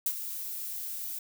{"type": "noise with ADSR envelope", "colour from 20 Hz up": "violet", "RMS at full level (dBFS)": -26, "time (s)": [0.06, 1.19], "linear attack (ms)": 5, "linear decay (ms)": 54, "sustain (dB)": -11, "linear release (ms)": 5, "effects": []}